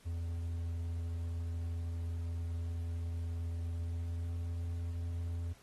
triangle tone with pitch glide, 84.2 to 85.08 Hz, E2 to F2, +37 to -45 cents, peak -33 dBFS, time 0.05-5.54 s, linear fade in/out 20 ms, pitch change +18 cents, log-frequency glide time 3.85-4.34 s, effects pink hiss -63 dBFS RMS until 5.62 s + AAC 32 kbps

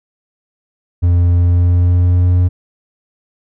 triangle tone with pitch glide, 87.31 to 89.51 Hz, F2 to F2, 0 to +43 cents, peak -6 dBFS, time 1.02-2.49 s, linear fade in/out 20 ms, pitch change +43 cents, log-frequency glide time 1.35-2.36 s, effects none

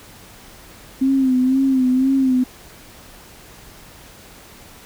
sine tone with vibrato, 261.6 Hz, C4, in tune, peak -13 dBFS, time 1.01-2.44 s, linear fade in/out 10 ms, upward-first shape sine, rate 2 Hz, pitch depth 58 cents each way, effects pink hiss -43 dBFS RMS until 4.85 s

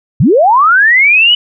sine linear sweep, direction up, 97 to 3000 Hz, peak -4 dBFS, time 0.2-1.35 s, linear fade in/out 5 ms, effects none

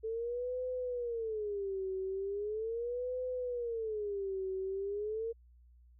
sine tone with vibrato, 438.1 Hz, A4, 7 cents flat, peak -34 dBFS, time 0.03-5.33 s, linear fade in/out 20 ms, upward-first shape sine, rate 0.39 Hz, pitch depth 250 cents each way, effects added 60 Hz sine -58 dBFS peak until 5.99 s

